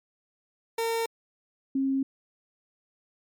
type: tone pair in turn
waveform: 30% pulse / sine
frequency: 456.9 / 269.4 Hz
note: A#4 / C#4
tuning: -35 / -49 cents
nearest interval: major sixth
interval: 914 cents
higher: first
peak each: -23 dBFS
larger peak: neither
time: 0.78-1.06 / 1.75-2.03 s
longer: neither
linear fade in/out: 5 ms
effects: MP3 96 kbps